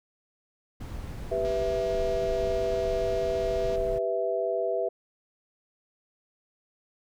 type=noise; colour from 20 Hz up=brown; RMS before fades=-36 dBFS; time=0.8-3.99 s; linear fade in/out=10 ms
type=chord; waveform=sine; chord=E minor; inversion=first; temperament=equal; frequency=392 / 493.9 / 659.3 Hz; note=G4 / B4 / E5; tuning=0 / 0 / 0 cents; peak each=-31 / -30 / -28 dBFS; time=1.31-4.89 s; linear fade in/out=10 ms
type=click train; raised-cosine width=0.2 ms; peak=-29 dBFS; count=550; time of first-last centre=1.45-3.757 s; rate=238 Hz
effects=none